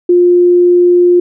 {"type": "tone", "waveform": "sine", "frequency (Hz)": 353.5, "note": "F4", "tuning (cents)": 21, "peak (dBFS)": -4, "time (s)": [0.09, 1.2], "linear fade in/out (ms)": 5, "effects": []}